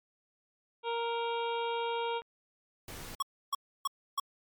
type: harmonic tone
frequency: 466.2 Hz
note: A#4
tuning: in tune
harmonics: 1 / 2 / 3 / 5 / 6 / 7 / 8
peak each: -34 / -34 / -44 / -45 / -46 / -45 / -48 dBFS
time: 0.83-2.22 s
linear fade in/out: 50 ms
type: clicks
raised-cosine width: 0.5 ms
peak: -36 / -40 dBFS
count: 2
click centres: 2.219 / 3.201 s
type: noise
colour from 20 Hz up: pink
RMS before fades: -44 dBFS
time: 2.88-3.15 s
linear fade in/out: 2 ms
type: tone bursts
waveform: square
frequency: 1108.7 Hz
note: C#6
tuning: in tune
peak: -29 dBFS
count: 4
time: 3.2-4.2 s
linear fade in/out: 5 ms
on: 25 ms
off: 300 ms
effects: MP3 96 kbps